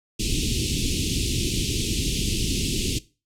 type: band-stop noise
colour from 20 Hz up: pink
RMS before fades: -24 dBFS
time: 0.19-2.99 s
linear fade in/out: 10 ms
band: 400 to 2600 Hz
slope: 48 dB/octave
effects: noise-tail reverb RT60 0.3 s tail -18 dB re dry + low-pass 9000 Hz 12 dB/octave